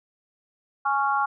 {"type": "harmonic tone", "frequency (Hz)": 277.2, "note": "C#4", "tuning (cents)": 0, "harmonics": [3, 4, 5], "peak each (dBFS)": [-24, -25, -26], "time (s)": [0.85, 1.26], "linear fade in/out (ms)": 10, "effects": []}